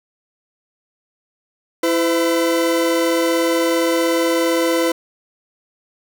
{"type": "tone pair together", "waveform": "40% pulse", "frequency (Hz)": [332.4, 507.9], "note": ["E4", "B4"], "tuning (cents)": [15, 48], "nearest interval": "perfect fifth", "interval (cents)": 733, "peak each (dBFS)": -17, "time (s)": [1.83, 4.92], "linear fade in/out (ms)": 5, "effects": []}